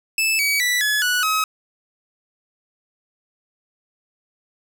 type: tone with pitch steps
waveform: sawtooth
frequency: 2625 / 2272 / 1966.5 / 1702.1 / 1473.2 / 1275.1 Hz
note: E7 / C#7 / B6 / G#6 / F#6 / D#6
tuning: -8 / +42 / -8 / +42 / -8 / +42 cents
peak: -14 dBFS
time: 0.18-1.44 s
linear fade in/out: 2 ms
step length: 210 ms
effects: none